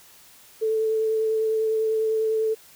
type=tone with vibrato; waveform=sine; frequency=440 Hz; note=A4; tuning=in tune; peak=-20 dBFS; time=0.61-2.55 s; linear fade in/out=20 ms; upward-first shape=triangle; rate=10 Hz; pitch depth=15 cents each way; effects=white hiss -51 dBFS RMS until 2.75 s